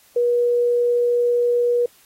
sine tone, 481.9 Hz, B4, 43 cents flat, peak -15 dBFS, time 0.16-1.86 s, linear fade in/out 5 ms, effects white hiss -54 dBFS RMS until 2.05 s + AAC 48 kbps

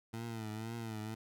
20% pulse tone with vibrato, 111.9 Hz, A2, 30 cents sharp, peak -35 dBFS, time 0.13-1.15 s, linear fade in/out 10 ms, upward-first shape triangle, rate 2 Hz, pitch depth 88 cents each way, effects none

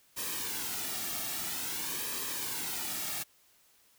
white noise with flanger, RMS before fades -36 dBFS, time 0.16-3.24 s, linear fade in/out 20 ms, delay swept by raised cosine 1.4 to 2 ms, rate 0.5 Hz, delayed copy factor -0.6, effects white hiss -65 dBFS RMS until 3.98 s

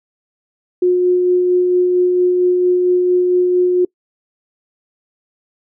sine tone with tremolo, 360.4 Hz, F#4, 45 cents flat, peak -9 dBFS, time 0.82-3.85 s, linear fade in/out 5 ms, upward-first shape sine, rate 4.4 Hz, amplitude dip 25%, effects noise-tail reverb RT60 0.1 s tail -25 dB re dry

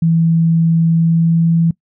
sine tone with pitch glide, 164.81 to 166.24 Hz, E3 to E3, 0 to +15 cents, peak -9 dBFS, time 0.02-1.71 s, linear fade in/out 5 ms, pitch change +15 cents, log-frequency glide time 0.88-1.52 s, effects noise-tail reverb RT60 0.1 s tail -22 dB re dry

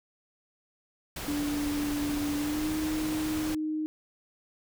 pink noise, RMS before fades -37 dBFS, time 1.16-3.55 s, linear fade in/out 5 ms
sine tone with pitch glide, 292.3 to 309.5 Hz, D4 to D#4, -8 to -9 cents, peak -28 dBFS, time 1.28-3.86 s, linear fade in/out 0 ms, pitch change +99 cents, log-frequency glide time 2.39-2.69 s
effects none

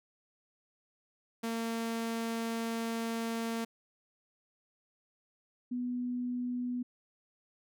sawtooth / sine tone pair in turn, 228.5 / 246.6 Hz, A#3 / B3, -34 / -2 cents, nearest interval minor second, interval 132 cents, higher second, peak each -29 / -32 dBFS, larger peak first, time 1.43-3.65 / 5.71-6.83 s, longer first, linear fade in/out 10 ms, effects none

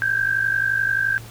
sine tone pair together, 1565.5 / 1617 Hz, G6 / G#6, -3 / -47 cents, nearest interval minor second, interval 56 cents, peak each -20 / -22 dBFS, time 0.02-1.18 s, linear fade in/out 0 ms, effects added 114 Hz sine -37 dBFS peak until 1.3 s + pink hiss -43 dBFS RMS until 1.3 s

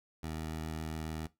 15% pulse tone with vibrato, 79 Hz, D#2, 27 cents sharp, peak -31 dBFS, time 0.23-1.27 s, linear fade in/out 5 ms, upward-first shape sine, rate 7.2 Hz, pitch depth 11 cents each way, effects noise-tail reverb RT60 0.2 s tail -18 dB re dry

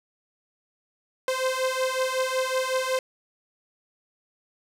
sawtooth beating tone pair, 516 / 521.4 Hz, C5 / C5, -24 / -6 cents, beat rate 5.4 Hz, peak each -23 / -23 dBFS, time 1.28-2.99 s, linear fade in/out 2 ms, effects low-pass 11000 Hz 12 dB/octave + 9-bit

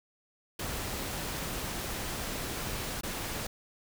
pink noise with dropouts, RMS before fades -36 dBFS, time 0.59-3.47 s, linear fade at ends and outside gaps 5 ms, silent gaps 3.011-3.033 s, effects none

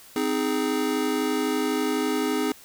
square chord, Ab major, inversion first, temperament just, 259.6 / 311.5 / 415.3 Hz, C4 / Eb4 / Ab4, -13 / +2 / 0 cents, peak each -28 dBFS, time 0.16-2.52 s, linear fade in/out 2 ms, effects white hiss -49 dBFS RMS until 2.64 s

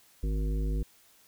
harmonic tone, 51.91 Hz, G#1, in tune, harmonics 1 / 3 / 5 / 7 / 9, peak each -27 / -37 / -41 / -44 / -46 dBFS, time 0.23-0.83 s, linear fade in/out 5 ms, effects white hiss -61 dBFS RMS until 1.27 s

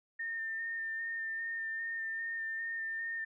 sine tone with vibrato, 1813 Hz, A#6, 49 cents flat, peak -35 dBFS, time 0.19-3.25 s, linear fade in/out 10 ms, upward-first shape square, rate 2.5 Hz, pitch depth 14 cents each way, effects none

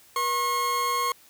40% pulse tone pair together, 481.8 / 1081.6 Hz, B4 / C#6, -43 / -43 cents, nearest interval octave + major second, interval 1400 cents, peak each -33 / -23 dBFS, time 0.16-1.12 s, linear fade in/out 2 ms, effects white hiss -55 dBFS RMS until 1.29 s

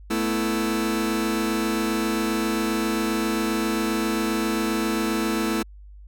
sawtooth chord, A suspended second, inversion none, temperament just, 220 / 247.5 / 330 Hz, A3 / B3 / E4, 0 / +4 / +2 cents, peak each -21 / -26 / -21 dBFS, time 0.1-5.63 s, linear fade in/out 10 ms, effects added 50 Hz sine -41 dBFS peak until 6.07 s

